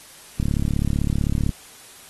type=click train; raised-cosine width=5 ms; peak=-9 dBFS; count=40; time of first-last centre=0.4-1.492 s; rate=35.7 Hz; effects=white hiss -45 dBFS RMS until 2.09 s + AAC 32 kbps